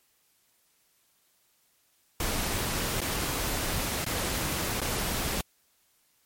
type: noise with dropouts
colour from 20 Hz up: pink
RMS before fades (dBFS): -30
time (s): 2.2-5.41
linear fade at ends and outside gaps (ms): 2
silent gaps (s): 3.005-3.015 / 4.046-4.063 / 4.804-4.815
effects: white hiss -68 dBFS RMS until 6.25 s + MP3 64 kbps